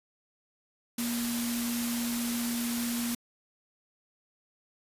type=tone in noise; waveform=sine; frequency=237.2 Hz; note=A#3; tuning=30 cents sharp; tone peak=-30 dBFS; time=0.98-3.15 s; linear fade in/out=5 ms; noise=white; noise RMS=-35 dBFS; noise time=0.98-3.15 s; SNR=+2 dB; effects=resampled to 32000 Hz